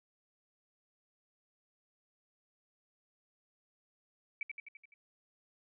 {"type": "tone with echo", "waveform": "sine", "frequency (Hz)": 2300, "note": "D7", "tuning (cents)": -37, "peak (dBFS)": -34, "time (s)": [4.41, 4.43], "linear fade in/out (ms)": 2, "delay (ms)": 85, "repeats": 6, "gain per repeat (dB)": -4, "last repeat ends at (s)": 4.94, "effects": []}